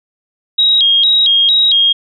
sine tone with vibrato, 3520 Hz, A7, in tune, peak -7 dBFS, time 0.58-1.93 s, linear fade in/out 10 ms, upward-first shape square, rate 2.2 Hz, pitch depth 140 cents each way, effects none

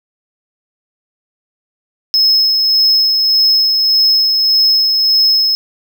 triangle tone with tremolo, 5180 Hz, E8, 31 cents flat, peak -6 dBFS, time 2.14-5.55 s, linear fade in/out 0 ms, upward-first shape sine, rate 1.7 Hz, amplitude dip 30%, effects none

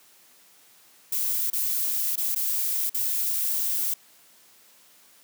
violet noise with dropouts, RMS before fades -26 dBFS, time 1.12-3.94 s, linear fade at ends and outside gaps 5 ms, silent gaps 1.502-1.531 / 2.158-2.176 / 2.349-2.36 / 2.897-2.944 s, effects white hiss -56 dBFS RMS until 5.23 s + high-pass 150 Hz 12 dB/octave

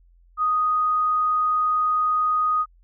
sine tone, 1244.5 Hz, D#6, in tune, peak -18 dBFS, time 0.37-2.66 s, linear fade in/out 50 ms, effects added 43 Hz sine -52 dBFS peak until 2.83 s

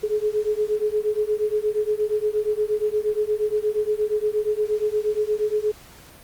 sine beating tone pair, 420 / 428.5 Hz, G#4 / A4, +19 / -46 cents, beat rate 8.5 Hz, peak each -23 dBFS, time 0.03-5.72 s, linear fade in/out 10 ms, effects pink hiss -47 dBFS RMS until 6.23 s + Opus 48 kbps

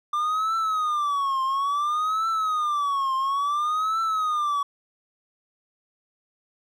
triangle tone with vibrato, 1187 Hz, D6, 18 cents sharp, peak -20 dBFS, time 0.13-4.63 s, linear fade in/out 5 ms, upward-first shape triangle, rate 0.58 Hz, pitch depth 210 cents each way, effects none

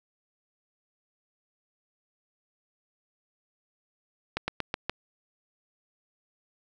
slowing click train, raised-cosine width 0.3 ms, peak -12 dBFS, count 5, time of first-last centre 4.37-4.896 s, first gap 110 ms, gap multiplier 1.12, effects none

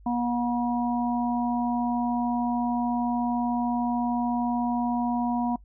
harmonic tone, 240.9 Hz, B3, 43 cents flat, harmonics 1 / 3 / 4, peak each -25 / -30 / -31 dBFS, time 0.06-5.56 s, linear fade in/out 5 ms, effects noise-tail reverb RT60 0.1 s tail -23 dB re dry + added 50 Hz sine -48 dBFS peak until 5.64 s

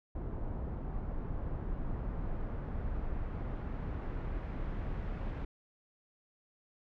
brown noise with low-pass filter sweep, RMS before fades -37 dBFS, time 0.15-5.45 s, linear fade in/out 5 ms, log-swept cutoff 940 to 2200 Hz, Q 0.89, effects none

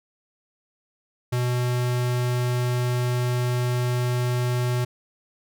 square tone, 123.47 Hz, B2, in tune, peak -22 dBFS, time 1.32-4.85 s, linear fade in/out 10 ms, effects none

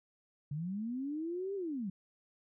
sine linear two-way sweep, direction up then down, 138.59 to 404 to 178.2 Hz, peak -35 dBFS, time 0.51-1.9 s, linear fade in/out 5 ms, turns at 1.55 s, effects none

